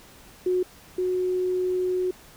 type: tone pair in turn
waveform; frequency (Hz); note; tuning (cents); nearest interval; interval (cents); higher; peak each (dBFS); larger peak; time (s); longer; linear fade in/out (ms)
sine; 364.9 / 366.3; F#4 / F#4; -24 / -17; unison; 7; second; -20 / -22; first; 0.46-0.63 / 0.98-2.11; second; 5
effects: pink hiss -50 dBFS RMS until 2.36 s